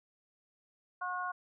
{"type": "harmonic tone", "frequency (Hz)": 362, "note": "F#4", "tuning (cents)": -38, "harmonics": [2, 3, 4], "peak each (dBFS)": [-40, -37, -39], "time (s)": [1.01, 1.32], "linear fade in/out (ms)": 10, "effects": []}